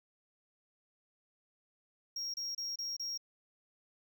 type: tone bursts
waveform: triangle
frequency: 5590 Hz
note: F8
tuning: 1 cent sharp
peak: -35 dBFS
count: 5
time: 2.16-3.176 s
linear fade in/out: 5 ms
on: 180 ms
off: 29 ms
effects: none

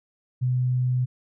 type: tone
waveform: sine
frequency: 126.1 Hz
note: B2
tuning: 36 cents sharp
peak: -20 dBFS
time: 0.41-1.06 s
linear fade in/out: 20 ms
effects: none

